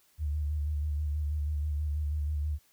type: tone with vibrato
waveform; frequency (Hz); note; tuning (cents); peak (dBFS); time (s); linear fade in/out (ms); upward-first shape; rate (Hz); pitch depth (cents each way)
sine; 74.6; D2; +28; -28; 0.18-2.59; 50; square; 6.2; 36
effects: white hiss -66 dBFS RMS until 2.72 s